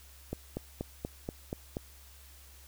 click train, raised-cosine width 2 ms, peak -21 dBFS, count 7, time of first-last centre 0.33-1.769 s, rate 4.17 Hz, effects added 68 Hz sine -54 dBFS peak until 2.67 s + white hiss -57 dBFS RMS until 2.67 s

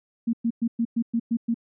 sine tone bursts, 231.9 Hz, A#3, 9 cents flat, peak -20 dBFS, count 8, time 0.27-1.544 s, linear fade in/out 10 ms, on 63 ms, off 110 ms, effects none

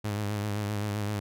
sawtooth tone with vibrato, 103.83 Hz, G#2, in tune, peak -25 dBFS, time 0.04-1.2 s, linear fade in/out 10 ms, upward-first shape sine, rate 7.7 Hz, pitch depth 48 cents each way, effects none

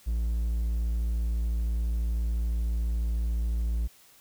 triangle tone, 57 Hz, A#1, 38 cents flat, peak -23 dBFS, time 0.06-3.88 s, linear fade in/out 20 ms, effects white hiss -57 dBFS RMS until 4.2 s

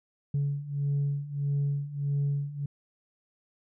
sine beating tone pair, 141.1 / 142.7 Hz, C#3 / D3, +31 / -49 cents, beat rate 1.6 Hz, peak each -30 / -27 dBFS, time 0.34-2.66 s, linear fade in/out 5 ms, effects tanh soft clip ceiling -22 dBFS

